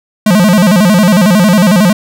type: tone with vibrato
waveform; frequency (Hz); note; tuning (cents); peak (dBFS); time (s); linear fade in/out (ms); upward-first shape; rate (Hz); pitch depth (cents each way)
square; 194.2; G3; -16; -5; 0.26-1.93; 5; square; 11; 170
effects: none